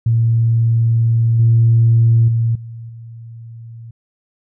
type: tone with level steps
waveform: sine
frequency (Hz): 115.1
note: A#2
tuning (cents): -22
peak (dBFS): -10 / -7 / -12 / -28 / -31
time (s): 0.06-3.91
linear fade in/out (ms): 5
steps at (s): 1.39 / 2.28 / 2.55 / 2.89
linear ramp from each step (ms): 5
effects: tanh soft clip ceiling -3 dBFS